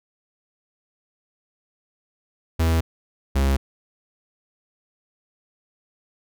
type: tone pair in turn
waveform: 45% pulse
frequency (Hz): 81.8 / 67.8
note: E2 / C#2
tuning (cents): -13 / -38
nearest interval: minor third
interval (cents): 325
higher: first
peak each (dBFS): -17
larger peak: neither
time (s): 2.59-2.81 / 3.35-3.57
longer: neither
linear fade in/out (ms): 10
effects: none